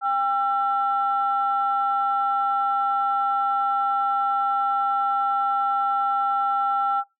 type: tone pair together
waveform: sine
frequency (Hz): 797.9 / 1345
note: G5 / E6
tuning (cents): +30 / +34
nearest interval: major sixth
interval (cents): 904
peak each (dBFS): -22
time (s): 0.01-7.04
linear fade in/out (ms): 50
effects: noise-tail reverb RT60 0.2 s tail -22 dB re dry + tanh soft clip ceiling -12 dBFS